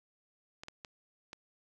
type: clicks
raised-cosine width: 0.2 ms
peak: -27 dBFS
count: 4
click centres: 0.635 / 0.684 / 0.848 / 1.331 s
effects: none